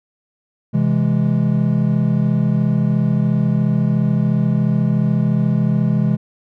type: chord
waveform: triangle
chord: C augmented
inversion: none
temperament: equal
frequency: 130.81 / 164.81 / 207.7 Hz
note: C3 / E3 / G#3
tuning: 0 / 0 / 0 cents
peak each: -16 dBFS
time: 0.73-6.17 s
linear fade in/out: 20 ms
effects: none